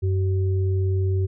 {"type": "tone pair together", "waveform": "sine", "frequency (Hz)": [94.75, 379], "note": ["F#2", "F#4"], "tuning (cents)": [42, 42], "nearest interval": "2 octaves", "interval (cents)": 2400, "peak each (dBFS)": [-19, -29], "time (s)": [0.02, 1.27], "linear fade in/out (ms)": 20, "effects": []}